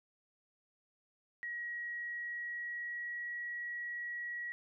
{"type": "tone with pitch glide", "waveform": "sine", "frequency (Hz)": [1904, 1917.2], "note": ["A#6", "A#6"], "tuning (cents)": [36, 48], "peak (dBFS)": -38, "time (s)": [1.43, 4.52], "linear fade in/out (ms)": 0, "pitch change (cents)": 12, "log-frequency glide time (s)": [1.92, 3.33], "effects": []}